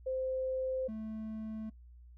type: tone pair in turn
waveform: sine / triangle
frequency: 520 / 218.6 Hz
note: C5 / A3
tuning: -11 / -11 cents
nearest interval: octave + minor third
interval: 1500 cents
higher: first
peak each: -32 / -36 dBFS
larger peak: first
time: 0.06-0.88 / 0.88-1.7 s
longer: neither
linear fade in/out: 10 ms
effects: noise-tail reverb RT60 0.1 s tail -20 dB re dry + added 60 Hz sine -52 dBFS peak until 2.17 s

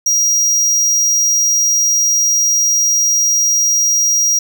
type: tone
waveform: square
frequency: 5720 Hz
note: F8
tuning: 41 cents sharp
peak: -11 dBFS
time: 0.06-4.39 s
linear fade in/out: 5 ms
effects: none

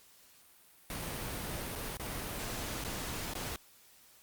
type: noise with dropouts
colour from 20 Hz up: pink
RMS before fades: -39 dBFS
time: 0.9-3.56 s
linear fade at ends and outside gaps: 1 ms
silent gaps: 1.754-1.758 / 1.971-1.997 / 2.84-2.847 / 3.336-3.352 s
effects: white hiss -61 dBFS RMS until 4.22 s + Opus 48 kbps

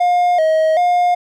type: tone with vibrato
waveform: triangle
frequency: 671 Hz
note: E5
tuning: 31 cents sharp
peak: -9 dBFS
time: 0-1.15 s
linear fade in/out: 10 ms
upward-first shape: square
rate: 1.3 Hz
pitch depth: 100 cents each way
effects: none

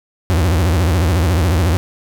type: tone with vibrato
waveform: 40% pulse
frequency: 85 Hz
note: F2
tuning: 46 cents flat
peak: -11 dBFS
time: 0.3-1.77 s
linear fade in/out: 0 ms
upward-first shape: triangle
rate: 14 Hz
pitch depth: 260 cents each way
effects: none

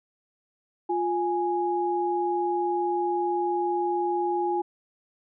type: tone pair together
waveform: sine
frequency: 351.3 / 830.6 Hz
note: F4 / G#5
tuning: +10 / 0 cents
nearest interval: octave + minor third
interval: 1490 cents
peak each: -26 dBFS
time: 0.89-4.62 s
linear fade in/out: 10 ms
effects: none

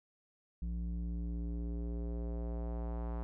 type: tone with low-pass filter sweep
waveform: square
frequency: 58.2 Hz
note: A#1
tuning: 2 cents flat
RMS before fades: -38 dBFS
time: 0.62-3.23 s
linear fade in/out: 0 ms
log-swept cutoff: 160 to 1000 Hz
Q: 1.5
effects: none

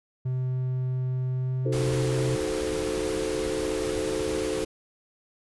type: tone with pitch glide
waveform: triangle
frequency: 128.2 to 129.47 Hz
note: C3 to C3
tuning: -35 to -18 cents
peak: -23 dBFS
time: 0.25-2.36 s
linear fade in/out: 10 ms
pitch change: +17 cents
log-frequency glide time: 1.17-1.78 s
type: chord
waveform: sine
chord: D# diminished seventh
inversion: none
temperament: equal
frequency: 311.1 / 370 / 440 / 523.3 Hz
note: D#4 / F#4 / A4 / C5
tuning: 0 / 0 / 0 / 0 cents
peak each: -33 / -32 / -30 / -33 dBFS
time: 1.65-4.65 s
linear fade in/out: 10 ms
type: noise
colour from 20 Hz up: pink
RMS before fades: -35 dBFS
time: 1.72-4.65 s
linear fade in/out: 10 ms
effects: resampled to 24000 Hz

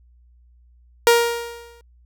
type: tone with exponential decay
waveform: sawtooth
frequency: 470 Hz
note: A#4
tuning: 14 cents sharp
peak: -5 dBFS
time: 1.07-1.81 s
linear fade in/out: 1 ms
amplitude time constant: 160 ms
effects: added 60 Hz sine -50 dBFS peak until 2.05 s

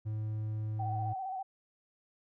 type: tone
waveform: triangle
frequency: 108 Hz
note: A2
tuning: 32 cents flat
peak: -31 dBFS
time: 0.05-1.14 s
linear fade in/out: 20 ms
type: tone with vibrato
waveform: sine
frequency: 761 Hz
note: F#5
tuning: 48 cents sharp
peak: -35 dBFS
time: 0.79-1.43 s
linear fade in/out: 10 ms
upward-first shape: square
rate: 15 Hz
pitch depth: 38 cents each way
effects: none

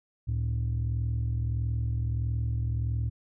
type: tone pair together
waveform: sine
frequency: 70.64 / 112.2 Hz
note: C#2 / A2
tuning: +33 / +34 cents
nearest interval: minor sixth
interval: 801 cents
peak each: -28 / -26 dBFS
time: 0.27-3.1 s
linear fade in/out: 20 ms
effects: tanh soft clip ceiling -23 dBFS

